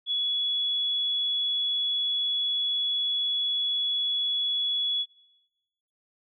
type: tone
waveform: sine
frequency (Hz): 3386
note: G#7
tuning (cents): +33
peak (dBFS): -24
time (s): 0.06-5.06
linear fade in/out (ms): 50
effects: noise-tail reverb RT60 1.0 s tail -19 dB re dry